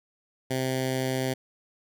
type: tone with notch filter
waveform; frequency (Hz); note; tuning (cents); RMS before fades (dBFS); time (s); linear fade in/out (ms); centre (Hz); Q
10% pulse; 130.5; C3; -4; -28; 0.5-1.34; 10; 1100; 1.5
effects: none